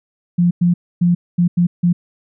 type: tone bursts at uneven times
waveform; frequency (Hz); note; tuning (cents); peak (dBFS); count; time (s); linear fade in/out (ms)
sine; 174.61; F3; 0; -10; 6; 0.38-0.51 / 0.61-0.74 / 1.01-1.15 / 1.38-1.48 / 1.57-1.67 / 1.83-1.93; 10
effects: none